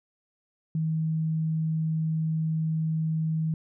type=tone; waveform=sine; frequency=159.2 Hz; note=D#3; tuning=40 cents sharp; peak=-24 dBFS; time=0.75-3.54 s; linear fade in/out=2 ms; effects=none